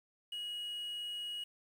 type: tone with quantisation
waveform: triangle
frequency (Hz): 2899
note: F#7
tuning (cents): -36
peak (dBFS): -37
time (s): 0.32-1.44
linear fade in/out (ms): 5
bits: 10
effects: none